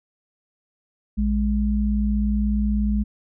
sine tone pair together, 58.28 / 207.7 Hz, A#1 / G#3, 0 / 0 cents, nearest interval octave + minor seventh, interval 2200 cents, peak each -21 dBFS, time 1.17-3.04 s, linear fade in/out 20 ms, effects none

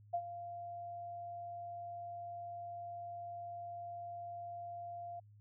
sine tone with ADSR envelope, 694 Hz, F5, 11 cents flat, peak -31 dBFS, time 0.13-5.2 s, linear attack 14 ms, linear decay 66 ms, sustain -12 dB, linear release 9 ms, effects added 104 Hz sine -58 dBFS peak until 5.4 s

